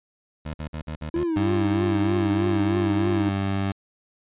20% pulse tone bursts, 77.78 Hz, D#2, in tune, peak -25 dBFS, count 6, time 0.45-1.24 s, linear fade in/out 10 ms, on 90 ms, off 50 ms
triangle tone with vibrato, 329.6 Hz, E4, in tune, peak -20 dBFS, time 1.14-3.29 s, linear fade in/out 2 ms, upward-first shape triangle, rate 3.2 Hz, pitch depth 140 cents each way
20% pulse tone, 98 Hz, G2, in tune, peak -18 dBFS, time 1.36-3.72 s, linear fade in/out 5 ms
effects resampled to 8000 Hz

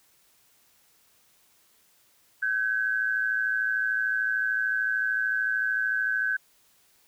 sine tone pair together, 1535 / 1648.4 Hz, G6 / G#6, -37 / -13 cents, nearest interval minor second, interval 124 cents, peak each -25 / -29 dBFS, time 2.42-6.37 s, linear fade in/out 10 ms, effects white hiss -63 dBFS RMS until 7.07 s

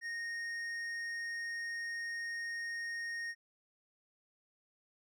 sine tone with hard clipping, 1856 Hz, A#6, 8 cents flat, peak -39 dBFS, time 0.01-3.35 s, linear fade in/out 50 ms, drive 7 dB, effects none

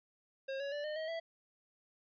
square tone with pitch steps, 538 / 560.5 / 584 / 608.4 / 633.9 / 660.4 Hz, C5 / C#5 / D5 / D#5 / D#5 / E5, +48 / +19 / -10 / -39 / +32 / +3 cents, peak -38 dBFS, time 0.48-1.2 s, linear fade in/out 10 ms, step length 120 ms, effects resampled to 11025 Hz + 13-bit

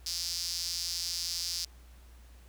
sawtooth tone with high-pass filter, 172.4 Hz, F3, 22 cents flat, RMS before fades -35 dBFS, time 0.06-1.65 s, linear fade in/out 5 ms, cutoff 5000 Hz, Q 4.8, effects added 60 Hz sine -51 dBFS peak until 2.48 s + pink hiss -62 dBFS RMS until 2.48 s

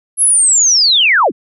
sine linear sweep, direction down, 11040 to 138.59 Hz, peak -7 dBFS, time 0.17-1.32 s, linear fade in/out 50 ms, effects none

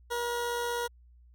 20% pulse tone with amplitude modulation, 477.7 Hz, A#4, 42 cents sharp, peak -24 dBFS, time 0.1-0.88 s, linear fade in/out 20 ms, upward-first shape sine, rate 96.1 Hz, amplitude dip 25%, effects added 60 Hz sine -54 dBFS peak until 1.34 s

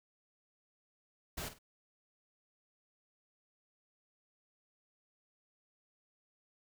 pink noise with echo, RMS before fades -41 dBFS, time 1.37-1.49 s, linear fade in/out 10 ms, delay 49 ms, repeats 2, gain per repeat -11 dB, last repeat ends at 1.588 s, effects none

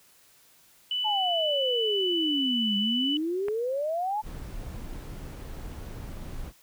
sine tone, 2982 Hz, F#7, 13 cents sharp, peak -26 dBFS, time 0.91-3.17 s, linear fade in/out 2 ms
sine exponential two-way sweep, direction down then up, 879 to 200.7 to 879 Hz, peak -26 dBFS, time 1.04-4.22 s, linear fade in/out 20 ms, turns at 2.77 s
click, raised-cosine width 0.5 ms, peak -22 dBFS, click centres 3.484 s
brown noise, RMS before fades -38 dBFS, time 4.22-6.53 s, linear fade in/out 50 ms
effects white hiss -59 dBFS RMS until 6.62 s

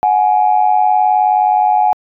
sine tone pair together, 739 / 838.3 Hz, F#5 / G#5, -2 / +16 cents, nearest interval major second, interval 218 cents, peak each -11 dBFS, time 0.03-1.93 s, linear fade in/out 0 ms, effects tanh soft clip ceiling -1 dBFS

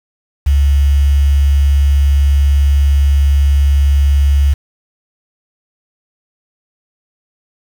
sine tone with quantisation, 70.3 Hz, C#2, 25 cents sharp, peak -7 dBFS, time 0.46-4.54 s, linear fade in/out 10 ms, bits 5, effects none

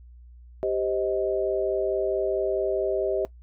sine chord, C minor, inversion second, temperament just, 392.4 / 523.3 / 627.9 Hz, G4 / C5 / Eb5, +2 / 0 / +16 cents, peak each -26 / -30 / -27 dBFS, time 0.63-3.25 s, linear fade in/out 0 ms, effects noise-tail reverb RT60 0.1 s tail -19 dB re dry + added 60 Hz sine -45 dBFS peak until 3.42 s

